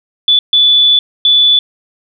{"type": "tone bursts at uneven times", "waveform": "sine", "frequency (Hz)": 3467, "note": "A7", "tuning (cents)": -26, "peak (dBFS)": -5, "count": 3, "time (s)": [[0.28, 0.39], [0.53, 0.99], [1.25, 1.59]], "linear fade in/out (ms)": 2, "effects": []}